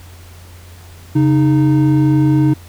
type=tone pair together; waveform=triangle; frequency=137.38 / 308.4 Hz; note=C#3 / D#4; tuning=-15 / -15 cents; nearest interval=octave + major second; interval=1400 cents; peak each=-10 dBFS; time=1.15-2.54 s; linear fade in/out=10 ms; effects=added 87 Hz sine -36 dBFS peak until 2.68 s + pink hiss -43 dBFS RMS until 2.68 s